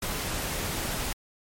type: noise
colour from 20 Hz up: pink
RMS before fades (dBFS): -31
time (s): 0.02-1.13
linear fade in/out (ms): 5
effects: MP3 64 kbps